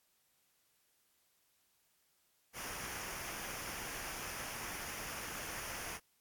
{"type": "noise with comb filter", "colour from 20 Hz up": "pink", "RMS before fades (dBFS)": -44, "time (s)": [2.53, 6], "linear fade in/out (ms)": 50, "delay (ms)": 0.25, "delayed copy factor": -0.6, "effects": ["white hiss -75 dBFS RMS until 6.2 s", "AAC 64 kbps"]}